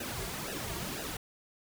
pink noise with flanger, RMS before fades -38 dBFS, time 0-1.17 s, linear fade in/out 5 ms, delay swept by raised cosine 0.9 to 4 ms, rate 2 Hz, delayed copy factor -0.8, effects none

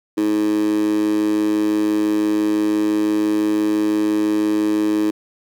15% pulse tone with high-pass filter, 105.9 Hz, G#2, 34 cents sharp, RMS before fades -18 dBFS, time 0.17-5.11 s, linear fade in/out 10 ms, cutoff 310 Hz, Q 5.6, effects none

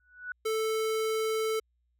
sine tone with exponential growth, 1478 Hz, F#6, 2 cents flat, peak -31 dBFS, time 0-0.32 s, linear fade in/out 2 ms, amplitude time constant 68 ms
square tone, 440 Hz, A4, in tune, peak -28 dBFS, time 0.45-1.6 s, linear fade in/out 10 ms
effects added 60 Hz sine -70 dBFS peak until 1.99 s

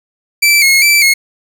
sawtooth tone with vibrato, 2246 Hz, C#7, 22 cents sharp, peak -3 dBFS, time 0.42-1.14 s, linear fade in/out 10 ms, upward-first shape square, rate 2.5 Hz, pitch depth 62 cents each way, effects none

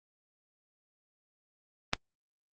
click, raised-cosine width 0.2 ms, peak -7 dBFS, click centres 1.934 s, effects low-pass 7000 Hz 12 dB/octave + Opus 24 kbps

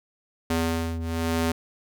sawtooth ring-modulated tone, 164.81 Hz, E3, in tune, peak -17 dBFS, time 0.5-1.52 s, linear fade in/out 5 ms, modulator 81.9 Hz, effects none

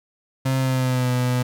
35% pulse tone with pitch glide, 132.3 to 124.95 Hz, C3 to B2, +20 to +21 cents, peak -17 dBFS, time 0.45-1.43 s, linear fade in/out 10 ms, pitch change -99 cents, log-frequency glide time 0.57-1.11 s, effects none

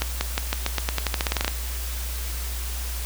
accelerating click train, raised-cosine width 0.2 ms, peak -5 dBFS, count 17, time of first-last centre 0.02-1.48 s, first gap 190 ms, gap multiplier 0.89, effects added 60 Hz sine -28 dBFS peak until 3.05 s + white hiss -35 dBFS RMS until 3.05 s

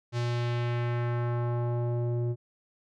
square tone with low-pass filter sweep, 119.9 Hz, A#2, 49 cents sharp, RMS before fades -29 dBFS, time 0.12-2.36 s, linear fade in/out 50 ms, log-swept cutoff 5600 to 380 Hz, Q 1.2, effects none

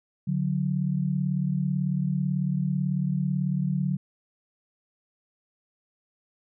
sine tone pair together, 145.1 / 183.22 Hz, D3 / F#3, -21 / -17 cents, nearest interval major third, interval 404 cents, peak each -26 dBFS, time 0.27-3.97 s, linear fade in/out 10 ms, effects none

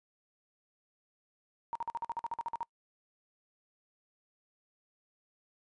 sine tone bursts, 932.3 Hz, A#5, in tune, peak -32 dBFS, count 13, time 1.73-2.63 s, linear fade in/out 0 ms, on 24 ms, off 49 ms, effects noise-tail reverb RT60 0.1 s tail -25 dB re dry + resampled to 22050 Hz

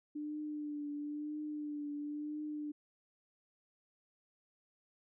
sine tone with vibrato, 296.8 Hz, D4, 18 cents sharp, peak -38 dBFS, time 0.15-2.72 s, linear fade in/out 10 ms, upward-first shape triangle, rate 0.99 Hz, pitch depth 36 cents each way, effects none

